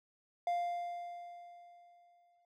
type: tone with exponential decay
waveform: triangle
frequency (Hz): 698.5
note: F5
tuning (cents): 0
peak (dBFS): -28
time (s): 0.47-2.45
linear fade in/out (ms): 2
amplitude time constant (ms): 430
effects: none